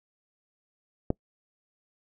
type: click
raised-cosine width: 2 ms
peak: -11 dBFS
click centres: 1.104 s
effects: noise-tail reverb RT60 0.1 s tail -26 dB re dry